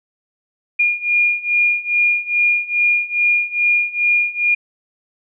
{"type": "beating tone pair", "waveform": "sine", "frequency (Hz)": [2422, 2424.4], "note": ["D#7", "D#7"], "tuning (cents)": [-47, -46], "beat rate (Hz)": 2.4, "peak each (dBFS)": [-18, -16], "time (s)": [0.79, 4.55], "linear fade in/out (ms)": 10, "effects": []}